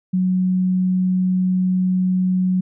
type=tone; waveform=sine; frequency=184.4 Hz; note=F#3; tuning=6 cents flat; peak=-15 dBFS; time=0.13-2.61 s; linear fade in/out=10 ms; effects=none